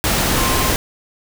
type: tone in noise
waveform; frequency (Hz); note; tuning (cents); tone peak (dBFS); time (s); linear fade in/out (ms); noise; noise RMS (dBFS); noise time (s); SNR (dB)
sine; 1053; C6; +11; -23; 0.38-0.7; 0; pink; -17; 0.04-0.76; -9
effects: none